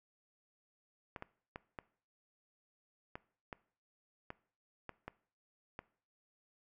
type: clicks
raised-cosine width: 0.5 ms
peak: -28 dBFS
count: 10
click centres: 1.162 / 1.224 / 1.559 / 1.788 / 3.155 / 3.528 / 4.304 / 4.893 / 5.08 / 5.791 s
effects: noise-tail reverb RT60 0.5 s tail -20 dB re dry

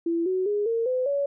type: tone with pitch steps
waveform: sine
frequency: 335.7 / 372.5 / 413.3 / 458.6 / 508.8 / 564.6 Hz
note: E4 / F#4 / G#4 / A#4 / C5 / C#5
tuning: +32 / +12 / -8 / -28 / -48 / +32 cents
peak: -22 dBFS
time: 0.06-1.26 s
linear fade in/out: 5 ms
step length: 200 ms
effects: none

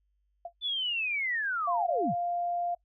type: tone with exponential decay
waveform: sine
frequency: 690 Hz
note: F5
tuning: 21 cents flat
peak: -32 dBFS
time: 0.45-0.53 s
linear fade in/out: 5 ms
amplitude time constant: 16 ms
type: linear sweep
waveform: sine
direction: down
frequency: 3520 to 84.1 Hz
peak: -28 dBFS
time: 0.61-2.15 s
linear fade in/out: 50 ms
type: tone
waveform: sine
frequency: 698.5 Hz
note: F5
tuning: in tune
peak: -28 dBFS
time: 1.67-2.75 s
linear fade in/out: 10 ms
effects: noise-tail reverb RT60 0.1 s tail -23 dB re dry + added 50 Hz sine -70 dBFS peak until 2.84 s

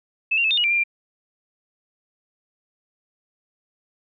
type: tone with pitch steps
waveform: sine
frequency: 2613 / 2766 / 2607 / 3641 / 2899 / 2358 / 2397 / 2378 Hz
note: E7 / F7 / E7 / A#7 / F#7 / D7 / D7 / D7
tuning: -16 / -17 / -20 / -41 / -36 / +6 / +35 / +21 cents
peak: -17 dBFS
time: 0.31-0.838 s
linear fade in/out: 10 ms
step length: 66 ms
effects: none

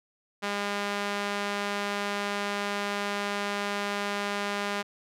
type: tone with band-pass filter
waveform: sawtooth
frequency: 203 Hz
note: G#3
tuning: 39 cents flat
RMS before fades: -31 dBFS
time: 0.42-4.83 s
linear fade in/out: 20 ms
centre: 1900 Hz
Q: 0.53
effects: none

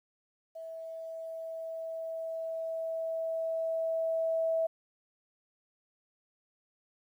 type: tone with level ramp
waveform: sine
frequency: 652 Hz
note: E5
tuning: 19 cents flat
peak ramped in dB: -40 to -26 dBFS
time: 0.55-4.67 s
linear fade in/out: 10 ms
effects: 11-bit

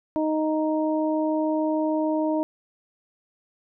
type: harmonic tone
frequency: 311.1 Hz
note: D#4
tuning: in tune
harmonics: 1 / 2 / 3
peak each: -23 / -26 / -31 dBFS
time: 0.16-2.43 s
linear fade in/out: 0 ms
effects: none

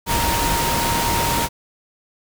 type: tone in noise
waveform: sine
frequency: 932.3 Hz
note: A#5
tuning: in tune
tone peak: -22 dBFS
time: 0.06-1.49 s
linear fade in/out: 50 ms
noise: pink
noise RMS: -21 dBFS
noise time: 0.06-1.49 s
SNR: -4 dB
effects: none

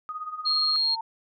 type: tone with tremolo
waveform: sine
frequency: 1244.5 Hz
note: D#6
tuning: in tune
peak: -29 dBFS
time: 0.09-0.76 s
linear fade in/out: 0 ms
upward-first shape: sine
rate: 17 Hz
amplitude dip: 70%
type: tone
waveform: sine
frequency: 4250 Hz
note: C8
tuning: 26 cents sharp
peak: -21 dBFS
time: 0.45-0.96 s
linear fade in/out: 20 ms
type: tone with exponential growth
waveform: sine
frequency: 900 Hz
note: A5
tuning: 39 cents sharp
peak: -27 dBFS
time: 0.7-1.01 s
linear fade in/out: 5 ms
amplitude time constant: 67 ms
effects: none

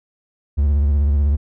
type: tone with vibrato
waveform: triangle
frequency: 71.9 Hz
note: D2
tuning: 36 cents flat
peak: -11 dBFS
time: 0.57-1.37 s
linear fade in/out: 20 ms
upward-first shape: sine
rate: 16 Hz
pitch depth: 79 cents each way
effects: none

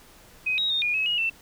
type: tone with pitch steps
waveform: sine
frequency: 2517 / 3800 / 3673 / 2437 / 2570 / 2886 / 2677 Hz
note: D#7 / A#7 / A#7 / D#7 / E7 / F#7 / E7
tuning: +19 / +33 / -26 / -37 / -45 / -44 / +26 cents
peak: -22 dBFS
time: 0.46-1.3 s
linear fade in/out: 10 ms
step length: 120 ms
effects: pink hiss -52 dBFS RMS until 1.41 s

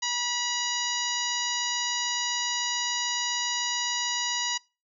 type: harmonic tone with a mistuned harmonic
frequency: 967 Hz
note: B5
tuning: 37 cents flat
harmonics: 1 / 2 / 3 / 4 / 5 / 6 / 7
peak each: -34 / -34 / -34 / -34 / -34 / -34 / -34 dBFS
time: 0.02-4.58 s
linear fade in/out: 10 ms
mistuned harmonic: 2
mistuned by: +18 cents
effects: noise-tail reverb RT60 0.3 s tail -24 dB re dry

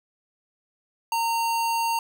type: tone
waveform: square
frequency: 920 Hz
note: A#5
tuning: 23 cents flat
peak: -23 dBFS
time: 1.12-1.99 s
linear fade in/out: 2 ms
effects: none

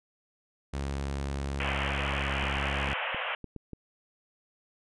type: tone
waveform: sawtooth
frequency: 69.3 Hz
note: C#2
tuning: in tune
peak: -27 dBFS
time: 0.73-2.94 s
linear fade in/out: 10 ms
type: band-pass noise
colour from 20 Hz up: white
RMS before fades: -33 dBFS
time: 1.6-3.35 s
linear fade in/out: 2 ms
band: 480 to 3100 Hz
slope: 96 dB/octave
type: clicks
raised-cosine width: 3 ms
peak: -27 dBFS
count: 7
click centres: 2.434 / 2.57 / 2.891 / 3.146 / 3.443 / 3.563 / 3.733 s
effects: resampled to 22050 Hz

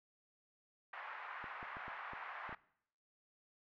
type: band-pass noise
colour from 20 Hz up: pink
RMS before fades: -48 dBFS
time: 0.93-2.55 s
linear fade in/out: 5 ms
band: 850 to 2000 Hz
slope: 24 dB/octave
type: clicks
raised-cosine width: 2 ms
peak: -39 dBFS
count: 7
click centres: 1.442 / 1.629 / 1.769 / 1.881 / 2.134 / 2.493 / 2.527 s
effects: noise-tail reverb RT60 0.7 s tail -21 dB re dry

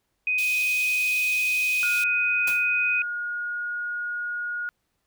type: tone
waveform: sine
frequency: 2501 Hz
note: D#7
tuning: 8 cents sharp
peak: -21 dBFS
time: 0.27-3.02 s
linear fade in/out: 2 ms
type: high-pass noise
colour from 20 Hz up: pink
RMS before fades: -35 dBFS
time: 0.38-2.04 s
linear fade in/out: 5 ms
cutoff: 2700 Hz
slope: 48 dB/octave
type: tone with pitch glide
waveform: sine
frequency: 1430 to 1439.9 Hz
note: F6 to F#6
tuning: +41 to -48 cents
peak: -27 dBFS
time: 1.83-4.69 s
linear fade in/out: 0 ms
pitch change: +11 cents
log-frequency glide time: 2.43-3.81 s
type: noise with exponential decay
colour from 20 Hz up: white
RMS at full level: -30 dBFS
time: 2.47-2.7 s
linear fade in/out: 5 ms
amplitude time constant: 50 ms
effects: pink hiss -75 dBFS RMS until 5.06 s

